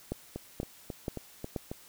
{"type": "two click trains", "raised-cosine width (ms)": 2, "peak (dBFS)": [-19, -23], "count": [4, 6], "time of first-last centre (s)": [[0.12, 1.562], [0.36, 1.715]], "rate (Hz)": [2.08, 3.69], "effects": ["white hiss -55 dBFS RMS until 1.88 s"]}